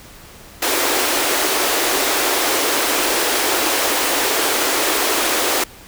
pink high-pass noise, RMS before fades -18 dBFS, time 0.62-5.64 s, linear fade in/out 5 ms, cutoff 290 Hz, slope 48 dB/octave, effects pink hiss -41 dBFS RMS until 5.87 s

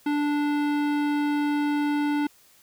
sine tone with hard clipping, 292.9 Hz, D4, 5 cents flat, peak -24 dBFS, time 0.06-2.27 s, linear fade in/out 5 ms, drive 17 dB, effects white hiss -57 dBFS RMS until 2.62 s

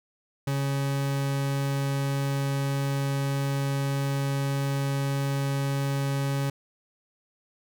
40% pulse tone, 138.59 Hz, C#3, in tune, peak -24 dBFS, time 0.47-6.5 s, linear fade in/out 5 ms, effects none

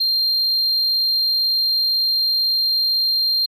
sine tone, 4186 Hz, C8, in tune, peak -13 dBFS, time 0-3.46 s, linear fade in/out 10 ms, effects tanh soft clip ceiling -15 dBFS + AAC 48 kbps

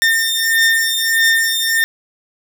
sawtooth beating tone pair, 1813 / 1814.6 Hz, A#6 / A#6, -49 / -47 cents, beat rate 1.6 Hz, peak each -12 dBFS, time 0.02-1.84 s, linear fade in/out 0 ms, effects none

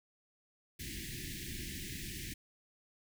pink band-stop noise, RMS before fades -43 dBFS, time 0.79-2.34 s, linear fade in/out 10 ms, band 380 to 1700 Hz, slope 96 dB/octave, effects none

